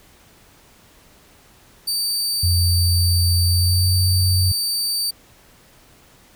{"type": "tone", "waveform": "sawtooth", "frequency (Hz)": 4617, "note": "D8", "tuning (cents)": -30, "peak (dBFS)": -17, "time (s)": [1.87, 5.11], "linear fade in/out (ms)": 10}
{"type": "tone with pitch glide", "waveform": "sine", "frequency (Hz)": [87, 91.59], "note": ["F2", "F#2"], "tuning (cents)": [-6, -17], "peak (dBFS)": -15, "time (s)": [2.43, 4.52], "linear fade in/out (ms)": 5, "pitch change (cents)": 89, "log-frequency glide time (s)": [3.45, 3.96]}
{"effects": ["pink hiss -51 dBFS RMS until 6.35 s"]}